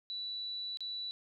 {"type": "tone with dropouts", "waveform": "sine", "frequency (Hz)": 3951, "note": "B7", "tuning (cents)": 0, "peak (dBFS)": -37, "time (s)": [0.1, 1.11], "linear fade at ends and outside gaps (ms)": 0, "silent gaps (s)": [0.772, 0.806], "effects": []}